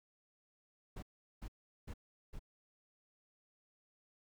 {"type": "noise bursts", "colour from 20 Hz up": "brown", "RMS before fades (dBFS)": -45, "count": 4, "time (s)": [0.96, 2.394], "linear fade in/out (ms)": 10, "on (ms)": 66, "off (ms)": 390, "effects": []}